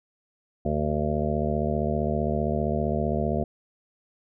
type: harmonic tone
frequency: 75.3 Hz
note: D2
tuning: 44 cents sharp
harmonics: 1 / 2 / 3 / 5 / 6 / 7 / 8 / 9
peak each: -30 / -30 / -29 / -32 / -34 / -35 / -33 / -31 dBFS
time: 0.65-3.44 s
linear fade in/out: 5 ms
effects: none